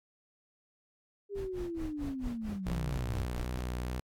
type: linear sweep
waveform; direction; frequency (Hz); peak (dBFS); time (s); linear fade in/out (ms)
sine; down; 408.5 to 81.7; -35; 1.29-3.27; 50
type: noise with tremolo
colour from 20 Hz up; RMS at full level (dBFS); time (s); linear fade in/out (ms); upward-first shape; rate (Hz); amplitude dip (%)
brown; -39; 1.34-3.64; 50; sine; 4.5; 100
type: tone with vibrato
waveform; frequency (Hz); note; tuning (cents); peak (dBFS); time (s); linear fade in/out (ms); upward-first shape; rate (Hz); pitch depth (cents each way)
sawtooth; 61.74; B1; 0; -30; 2.66-4; 5; sine; 2.5; 25
effects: AAC 64 kbps